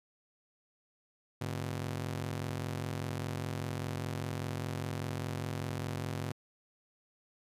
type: ring-modulated tone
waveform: sawtooth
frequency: 123.47 Hz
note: B2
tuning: in tune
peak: -28 dBFS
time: 1.41-6.32 s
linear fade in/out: 0 ms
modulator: 22.5 Hz
effects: resampled to 32000 Hz